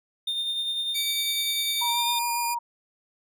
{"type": "tone with tremolo", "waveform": "triangle", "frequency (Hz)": 3633, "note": "A#7", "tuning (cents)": -45, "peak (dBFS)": -23, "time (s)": [0.27, 2.19], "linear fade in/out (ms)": 5, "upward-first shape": "sine", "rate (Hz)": 10, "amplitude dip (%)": 35}
{"type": "tone with pitch glide", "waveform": "10% pulse", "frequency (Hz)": [2300, 2420], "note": ["D7", "D#7"], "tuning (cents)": [-37, -49], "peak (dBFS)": -20, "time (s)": [0.94, 2.55], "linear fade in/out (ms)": 20, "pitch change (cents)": 88, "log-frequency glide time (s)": [1.85, 2.07]}
{"type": "tone with vibrato", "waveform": "sine", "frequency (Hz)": 947, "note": "A#5", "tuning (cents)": 27, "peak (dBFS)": -26, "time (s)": [1.81, 2.59], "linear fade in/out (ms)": 10, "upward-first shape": "sine", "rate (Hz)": 7.3, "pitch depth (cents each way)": 19}
{"effects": []}